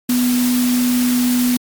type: tone in noise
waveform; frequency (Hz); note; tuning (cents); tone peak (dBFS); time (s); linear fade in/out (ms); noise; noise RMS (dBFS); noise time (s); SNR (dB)
sine; 246.9; B3; 0; -13; 0.09-1.57; 5; white; -24; 0.09-1.57; +8
effects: MP3 96 kbps